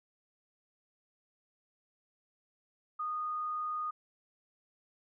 sine tone, 1233 Hz, D#6, 16 cents flat, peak -33 dBFS, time 2.99-3.91 s, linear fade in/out 10 ms, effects none

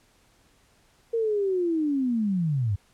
sine linear sweep, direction down, 466.2 to 92.5 Hz, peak -22 dBFS, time 1.13-2.76 s, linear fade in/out 10 ms, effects pink hiss -62 dBFS RMS until 2.93 s + low-pass 11000 Hz 12 dB/octave

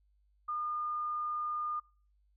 sine tone, 1215 Hz, D#6, 42 cents flat, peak -33 dBFS, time 0.48-1.8 s, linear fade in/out 10 ms, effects noise-tail reverb RT60 0.4 s tail -22 dB re dry + added 50 Hz sine -67 dBFS peak until 2.36 s

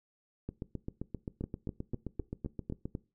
two click trains, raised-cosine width 3 ms, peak -23 / -24 dBFS, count 7 / 19, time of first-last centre 1.44-2.951 / 0.49-2.855 s, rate 3.97 / 7.61 Hz, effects noise-tail reverb RT60 0.3 s tail -20 dB re dry

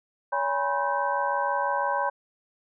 sine tone cluster, 565 / 821 / 977 / 1063 / 1547 Hz, C#5 / G#5 / B5 / C6 / G6, +33 / -20 / -19 / +27 / -23 cents, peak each -30 / -30 / -27 / -33 / -32 dBFS, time 0.32-2.1 s, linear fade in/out 10 ms, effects none

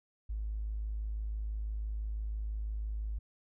triangle tone with tanh clipping, 53 Hz, G#1, 36 cents sharp, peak -33 dBFS, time 0.29-3.19 s, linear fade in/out 10 ms, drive 2 dB, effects none

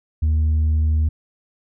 sine tone, 77.78 Hz, D#2, in tune, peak -12 dBFS, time 0.22-1.09 s, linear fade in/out 10 ms, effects tanh soft clip ceiling -14 dBFS

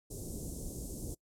pink band-stop noise, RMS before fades -41 dBFS, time 0.1-1.15 s, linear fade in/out 10 ms, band 470 to 7000 Hz, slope 24 dB/octave, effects noise-tail reverb RT60 0.1 s tail -22 dB re dry + low-pass 11000 Hz 12 dB/octave

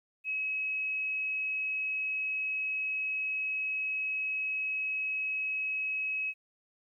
sine tone, 2560 Hz, D#7, 49 cents sharp, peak -30 dBFS, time 0.24-6.34 s, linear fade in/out 50 ms, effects 12-bit

